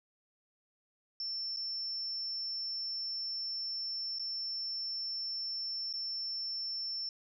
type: tone with dropouts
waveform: sine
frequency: 5380 Hz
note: E8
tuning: 34 cents sharp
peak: -35 dBFS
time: 1.2-7.09 s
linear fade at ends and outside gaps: 1 ms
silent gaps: 1.563-1.57 / 4.186-4.195 / 5.928-5.937 s
effects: none